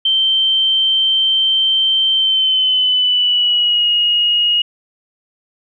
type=tone with pitch glide; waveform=sine; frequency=3120 to 2878 Hz; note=G7 to F#7; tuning=-9 to -49 cents; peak=-11 dBFS; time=0.05-4.62 s; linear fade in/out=5 ms; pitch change=-140 cents; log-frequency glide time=2.14-3.89 s; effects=none